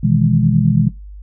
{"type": "chord", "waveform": "sine", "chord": "E major seventh", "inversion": "second", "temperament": "equal", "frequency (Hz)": [123.47, 155.56, 164.81, 207.7], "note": ["B2", "D#3", "E3", "G#3"], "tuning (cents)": [0, 0, 0, 0], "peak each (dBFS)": -16, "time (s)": [0.03, 0.89], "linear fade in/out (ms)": 10, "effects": ["noise-tail reverb RT60 0.2 s tail -17 dB re dry", "added 50 Hz sine -31 dBFS peak until 1.22 s"]}